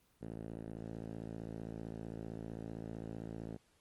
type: tone with band-pass filter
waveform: 5% pulse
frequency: 55.5 Hz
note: A1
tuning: 16 cents sharp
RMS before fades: -45 dBFS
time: 0.21-3.57 s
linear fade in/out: 10 ms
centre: 170 Hz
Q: 0.72
effects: pink hiss -72 dBFS RMS until 3.8 s + Opus 24 kbps